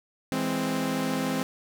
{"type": "chord", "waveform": "sawtooth", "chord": "E augmented", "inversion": "none", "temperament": "equal", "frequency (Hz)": [164.81, 207.7, 261.6], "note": ["E3", "G#3", "B#3"], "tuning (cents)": [0, 0, 0], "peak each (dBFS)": [-29, -28, -24], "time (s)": [0.32, 1.43], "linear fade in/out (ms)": 0, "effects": []}